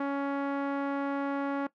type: tone with low-pass filter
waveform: sawtooth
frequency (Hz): 279.3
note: C#4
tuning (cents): +13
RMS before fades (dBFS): -31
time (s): 0-1.67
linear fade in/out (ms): 5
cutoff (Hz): 1400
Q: 1.3
effects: noise-tail reverb RT60 0.1 s tail -18 dB re dry